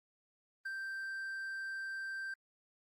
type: tone with ADSR envelope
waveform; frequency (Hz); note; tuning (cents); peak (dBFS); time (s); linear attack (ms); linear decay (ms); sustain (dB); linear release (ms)
triangle; 1568; G6; 0; -35; 0.65-2.34; 9; 30; -2; 4
effects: Opus 24 kbps